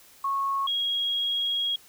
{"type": "tone pair in turn", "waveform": "sine", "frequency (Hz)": [1099, 3293], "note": ["C#6", "G#7"], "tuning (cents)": [-15, -15], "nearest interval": "octave + perfect fifth", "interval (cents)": 1900, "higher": "second", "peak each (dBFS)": -24, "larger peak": "neither", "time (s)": [[0.24, 0.67], [0.67, 1.76]], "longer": "second", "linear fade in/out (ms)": 5, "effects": ["white hiss -54 dBFS RMS until 1.88 s"]}